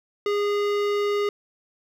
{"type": "tone with hard clipping", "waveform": "sine", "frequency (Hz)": 410.2, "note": "G#4", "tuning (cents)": -21, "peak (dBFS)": -23, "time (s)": [0.26, 1.29], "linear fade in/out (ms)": 2, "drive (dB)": 17, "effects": []}